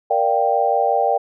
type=chord; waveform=sine; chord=G minor seventh; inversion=first; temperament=equal; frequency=466.2 / 587.3 / 698.5 / 784 Hz; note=Bb4 / D5 / F5 / G5; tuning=0 / 0 / 0 / 0 cents; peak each=-22 / -21 / -21 / -18 dBFS; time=0.1-1.18 s; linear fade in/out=10 ms; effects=none